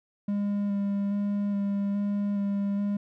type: tone with vibrato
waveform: triangle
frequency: 201.8 Hz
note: G#3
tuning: 49 cents flat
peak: -23 dBFS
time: 0.28-2.97 s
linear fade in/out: 5 ms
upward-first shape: square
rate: 1.2 Hz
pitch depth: 12 cents each way
effects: none